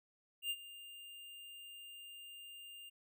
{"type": "tone with ADSR envelope", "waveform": "square", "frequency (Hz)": 2803, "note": "F7", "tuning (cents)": 6, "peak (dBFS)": -35, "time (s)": [0.42, 2.9], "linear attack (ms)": 82, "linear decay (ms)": 51, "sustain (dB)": -16, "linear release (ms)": 17, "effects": []}